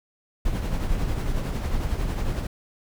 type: noise with tremolo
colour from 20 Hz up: brown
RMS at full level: -23 dBFS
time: 0.45-2.47 s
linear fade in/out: 5 ms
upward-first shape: triangle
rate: 11 Hz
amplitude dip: 50%
effects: none